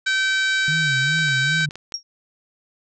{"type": "harmonic tone", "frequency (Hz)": 771, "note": "G5", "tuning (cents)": -29, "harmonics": [2, 3, 4, 5, 6, 7, 8, 9, 10], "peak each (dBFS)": [-19, -28, -33, -26, -33, -37, -41, -36, -40], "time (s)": [0.06, 1.66], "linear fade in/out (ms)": 10}
{"type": "tone with vibrato", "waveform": "sine", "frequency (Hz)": 145.3, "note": "D3", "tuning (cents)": -18, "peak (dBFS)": -24, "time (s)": [0.68, 1.69], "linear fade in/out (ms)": 2, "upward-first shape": "sine", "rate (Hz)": 2.5, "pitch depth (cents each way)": 180}
{"type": "clicks", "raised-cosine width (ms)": 0.2, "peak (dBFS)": -19, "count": 6, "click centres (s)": [1.19, 1.285, 1.608, 1.709, 1.756, 1.922]}
{"type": "tone with exponential decay", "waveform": "sine", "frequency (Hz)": 5588, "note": "F8", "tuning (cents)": 0, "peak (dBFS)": -19, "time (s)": [1.94, 2.03], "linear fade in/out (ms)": 1, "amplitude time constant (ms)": 19}
{"effects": []}